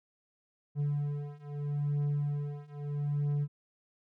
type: beating tone pair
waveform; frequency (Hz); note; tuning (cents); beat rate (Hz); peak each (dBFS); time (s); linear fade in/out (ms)
triangle; 144.7 / 145.48; D3 / D3; -25 / -16; 0.78; -32 / -31; 0.75-3.48; 50
effects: none